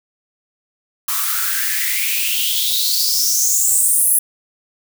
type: noise with high-pass filter sweep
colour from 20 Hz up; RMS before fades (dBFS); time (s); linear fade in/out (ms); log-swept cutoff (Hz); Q
blue; -17; 1.08-4.19; 5; 1100 to 11000; 6.8
effects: none